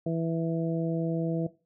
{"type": "harmonic tone", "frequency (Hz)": 164.7, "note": "E3", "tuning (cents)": -1, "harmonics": [1, 2, 3, 4], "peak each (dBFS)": [-29, -32, -34, -35], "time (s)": [0.06, 1.47], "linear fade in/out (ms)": 5, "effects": ["noise-tail reverb RT60 0.3 s tail -18 dB re dry"]}